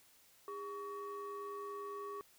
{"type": "ring-modulated tone", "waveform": "triangle", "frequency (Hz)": 361.5, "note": "F#4", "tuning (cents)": -40, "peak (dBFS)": -37, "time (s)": [0.48, 2.21], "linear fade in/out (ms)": 0, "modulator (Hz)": 768, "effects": ["white hiss -66 dBFS RMS until 2.38 s"]}